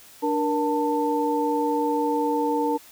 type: tone cluster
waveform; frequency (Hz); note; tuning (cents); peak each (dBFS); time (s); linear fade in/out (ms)
sine; 294.8 / 472 / 890; D4 / A#4 / A5; +7 / +22 / +20; -25; 0.22-2.78; 20
effects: white hiss -49 dBFS RMS until 2.91 s